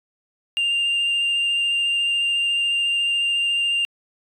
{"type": "tone with vibrato", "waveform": "sine", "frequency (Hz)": 2794, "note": "F7", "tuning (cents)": 0, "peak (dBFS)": -16, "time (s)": [0.57, 3.85], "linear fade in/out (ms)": 0, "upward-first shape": "triangle", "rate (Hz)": 14, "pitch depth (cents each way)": 13, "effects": ["tanh soft clip ceiling -17 dBFS"]}